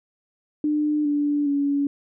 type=tone with pitch steps; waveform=sine; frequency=299.8 / 291.4 / 283.3 Hz; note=D4 / D4 / C#4; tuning=+36 / -13 / +38 cents; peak=-19 dBFS; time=0.64-1.87 s; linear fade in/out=2 ms; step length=410 ms; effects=none